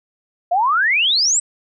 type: exponential sweep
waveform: sine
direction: up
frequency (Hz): 669 to 8150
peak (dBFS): -13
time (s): 0.51-1.4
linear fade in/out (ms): 10
effects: none